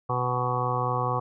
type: harmonic tone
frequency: 124.3 Hz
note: B2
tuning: 12 cents sharp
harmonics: 1 / 2 / 3 / 4 / 6 / 7 / 8 / 9 / 10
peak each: -29 / -41 / -37 / -32 / -32 / -34 / -34 / -29 / -41 dBFS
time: 0.09-1.2 s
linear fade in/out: 10 ms
effects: none